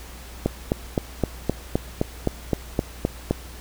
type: click train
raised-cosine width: 2 ms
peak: -6 dBFS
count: 12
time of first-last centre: 0.46-3.31 s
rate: 3.86 Hz
effects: added 60 Hz sine -39 dBFS peak until 3.6 s + pink hiss -43 dBFS RMS until 3.6 s